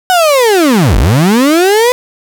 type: linear two-way sweep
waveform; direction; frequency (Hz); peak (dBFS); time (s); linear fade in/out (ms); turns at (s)
35% pulse; down then up; 753 to 41.2 to 507; -4; 0.1-1.92; 0; 0.97
effects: none